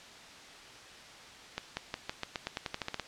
accelerating click train, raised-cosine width 0.2 ms, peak -16 dBFS, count 14, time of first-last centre 1.58-2.997 s, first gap 190 ms, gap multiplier 0.9, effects white hiss -50 dBFS RMS until 3.07 s + low-pass 5000 Hz 12 dB/octave

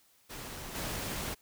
pink noise with level steps, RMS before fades -43 / -37 dBFS, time 0.29-1.35 s, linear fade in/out 20 ms, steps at 0.74 s, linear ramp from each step 20 ms, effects white hiss -66 dBFS RMS until 1.41 s

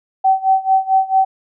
sine tone with tremolo, 766 Hz, G5, 40 cents flat, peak -8 dBFS, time 0.24-1.25 s, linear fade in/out 10 ms, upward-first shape sine, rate 4.5 Hz, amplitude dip 90%, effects none

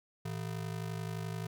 square ring-modulated tone, 138.59 Hz, C#3, in tune, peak -34 dBFS, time 0.25-1.47 s, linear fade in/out 5 ms, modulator 25.8 Hz, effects none

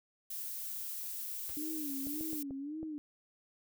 violet noise, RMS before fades -41 dBFS, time 0.3-2.43 s, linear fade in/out 5 ms
pink noise with exponential decay, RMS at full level -48 dBFS, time 1.49-1.58 s, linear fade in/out 0 ms, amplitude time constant 18 ms
sine tone with vibrato, 293.7 Hz, D4, in tune, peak -38 dBFS, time 1.57-2.98 s, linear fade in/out 0 ms, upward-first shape sine, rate 1.8 Hz, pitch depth 140 cents each way
clicks, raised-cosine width 2 ms, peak -33 dBFS, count 5, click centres 2.07 / 2.21 / 2.331 / 2.508 / 2.83 s
effects none

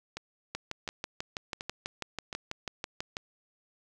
two click trains, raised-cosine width 0.2 ms, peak -17 / -20 dBFS, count 17 / 4, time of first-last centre 0.55-3.169 / 0.17-2.328 s, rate 6.11 / 1.39 Hz, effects none

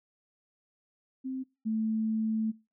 sine tone pair in turn, 261.6 / 220 Hz, C4 / A3, 0 / 0 cents, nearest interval minor third, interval 300 cents, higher first, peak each -32 / -27 dBFS, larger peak second, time 1.24-1.44 / 1.65-2.52 s, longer second, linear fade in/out 20 ms, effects noise-tail reverb RT60 0.3 s tail -23 dB re dry

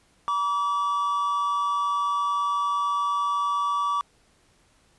triangle tone pair together, 959.7 / 1151 Hz, B5 / D6, -50 / -35 cents, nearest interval minor third, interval 315 cents, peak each -29 / -21 dBFS, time 0.28-4.01 s, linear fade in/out 0 ms, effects pink hiss -62 dBFS RMS until 4.98 s + resampled to 24000 Hz

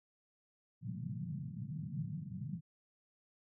white band-pass noise, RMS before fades -42 dBFS, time 0.81-2.61 s, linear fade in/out 50 ms, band 110 to 190 Hz, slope 48 dB/octave, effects none

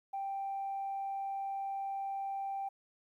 sine tone, 785 Hz, G5, 2 cents sharp, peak -34 dBFS, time 0.13-2.69 s, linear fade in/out 10 ms, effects tanh soft clip ceiling -31 dBFS + 12-bit

